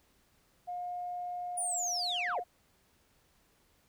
sine tone, 713 Hz, F5, 36 cents sharp, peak -35 dBFS, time 0.67-2.44 s, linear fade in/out 20 ms
sine linear sweep, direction down, 9760 to 376.6 Hz, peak -30 dBFS, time 1.57-2.4 s, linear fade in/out 10 ms
effects tanh soft clip ceiling -27 dBFS + pink hiss -69 dBFS RMS until 3.88 s

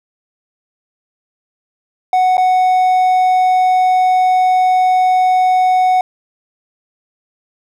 triangle tone with dropouts, 740 Hz, F#5, in tune, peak -7 dBFS, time 2.13-6.01 s, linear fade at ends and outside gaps 2 ms, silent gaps 2.37-2.379 s, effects none

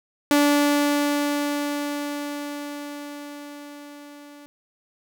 sawtooth tone with level ramp, 290 Hz, D4, 22 cents flat, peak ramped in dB -11 to -39 dBFS, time 0.31-4.46 s, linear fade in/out 0 ms, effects none

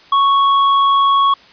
sine tone with hard clipping, 1108.7 Hz, C#6, in tune, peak -11 dBFS, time 0.12-1.34 s, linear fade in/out 5 ms, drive 6 dB, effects white hiss -44 dBFS RMS until 1.52 s + resampled to 11025 Hz

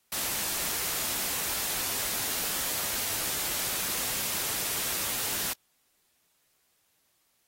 white noise, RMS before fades -31 dBFS, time 0.12-5.53 s, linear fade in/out 5 ms, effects white hiss -71 dBFS RMS until 7.47 s + AAC 48 kbps

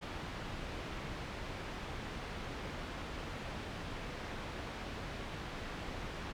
pink low-pass noise, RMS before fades -43 dBFS, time 0.01-6.33 s, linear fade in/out 20 ms, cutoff 3300 Hz, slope 12 dB/octave, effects none

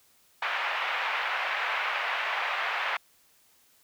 white band-pass noise, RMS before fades -30 dBFS, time 0.42-2.97 s, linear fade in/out 5 ms, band 680 to 2500 Hz, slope 24 dB/octave, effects white hiss -63 dBFS RMS until 3.83 s

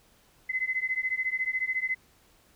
sine beating tone pair, 2034 / 2048 Hz, C7 / C7, -50 / -38 cents, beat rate 14 Hz, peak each -30 dBFS, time 0.49-1.95 s, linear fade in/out 10 ms, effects pink hiss -62 dBFS RMS until 2.55 s

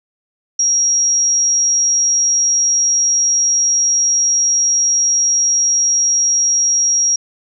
sine tone, 5650 Hz, F8, 19 cents sharp, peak -11 dBFS, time 0.59-7.16 s, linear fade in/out 5 ms, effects none

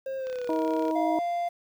triangle tone with pitch glide, 534 to 470.3 Hz, C5 to A#4, +35 to +15 cents, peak -28 dBFS, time 0.06-0.91 s, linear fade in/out 5 ms, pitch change -220 cents, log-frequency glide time 0.17-0.59 s
click train, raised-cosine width 0.2 ms, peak -27 dBFS, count 23, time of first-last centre 0.27-0.911 s, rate 34.3 Hz
harmonic tone, 318.5 Hz, D#4, 41 cents sharp, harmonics 1 / 2 / 3, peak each -27 / -30 / -32 dBFS, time 0.49-1.19 s, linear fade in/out 2 ms
triangle tone, 694 Hz, F5, 11 cents flat, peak -24 dBFS, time 0.95-1.49 s, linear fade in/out 10 ms
effects 9-bit

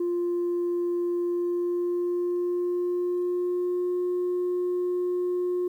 sine tone with pitch glide, 349.2 to 358.2 Hz, F4 to F4, 0 to +44 cents, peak -22 dBFS, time 0-5.68 s, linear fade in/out 5 ms, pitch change +44 cents, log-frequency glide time 1.23-3.97 s, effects tanh soft clip ceiling -22 dBFS + 10-bit

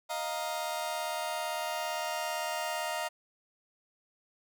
sawtooth chord, Eb suspended second, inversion none, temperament just, 622.3 / 700 / 933.4 Hz, Eb5 / F5 / Bb5, 0 / +4 / +2 cents, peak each -33 dBFS, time 0.09-3.09 s, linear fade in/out 20 ms, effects none

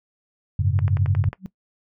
sine chord, F# suspended second, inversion none, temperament just, 92.5 / 104.06 / 138.75 Hz, F#2 / G#2 / C#3, 0 / +4 / +2 cents, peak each -21 / -22 / -24 dBFS, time 0.59-1.29 s, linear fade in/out 5 ms
click train, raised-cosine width 0.5 ms, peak -18 dBFS, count 7, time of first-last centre 0.79-1.331 s, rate 11.1 Hz
sine tone with exponential growth, 188.3 Hz, F#3, 31 cents sharp, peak -25 dBFS, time 1.38-1.46 s, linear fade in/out 0 ms, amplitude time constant 16 ms
effects noise-tail reverb RT60 0.1 s tail -18 dB re dry

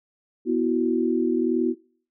sine chord, B suspended fourth, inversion none, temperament just, 246.9 / 329.3 / 370.4 Hz, B3 / E4 / F#4, 0 / -2 / +2 cents, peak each -24 dBFS, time 0.45-1.75 s, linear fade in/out 50 ms, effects noise-tail reverb RT60 0.5 s tail -24 dB re dry

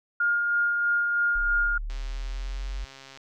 sine tone with tremolo, 1416 Hz, F6, 23 cents sharp, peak -20 dBFS, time 0.2-1.78 s, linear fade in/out 5 ms, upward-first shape sine, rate 3.1 Hz, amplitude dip 30%
sine linear sweep, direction up, 32.21 to 47.49 Hz, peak -29 dBFS, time 1.35-2.85 s, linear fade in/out 10 ms
click train, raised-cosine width 0.2 ms, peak -28 dBFS, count 173, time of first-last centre 1.9-3.174 s, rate 135 Hz
effects none

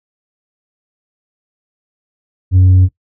triangle tone with tanh clipping, 92.5 Hz, F#2, in tune, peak -6 dBFS, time 2.51-2.89 s, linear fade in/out 50 ms, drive 8 dB, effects noise-tail reverb RT60 0.1 s tail -17 dB re dry

